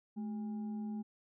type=tone with frequency modulation; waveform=sine; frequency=214 Hz; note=A3; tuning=48 cents flat; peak=-37 dBFS; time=0.16-1.03 s; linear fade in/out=20 ms; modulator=600 Hz; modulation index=0.24; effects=none